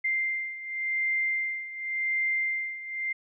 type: beating tone pair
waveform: sine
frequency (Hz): 2093 / 2093.9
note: C7 / C7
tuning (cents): 0 / +1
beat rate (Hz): 0.9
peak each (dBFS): -32 / -28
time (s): 0.04-3.13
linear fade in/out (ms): 10
effects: none